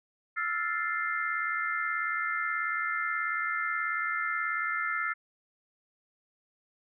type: chord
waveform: sine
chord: F major seventh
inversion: third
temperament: equal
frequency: 1318.5 / 1396.9 / 1760 / 2093 Hz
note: E6 / F6 / A6 / C7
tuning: 0 / 0 / 0 / 0 cents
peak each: -34 dBFS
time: 0.36-5.14 s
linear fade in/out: 20 ms
effects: none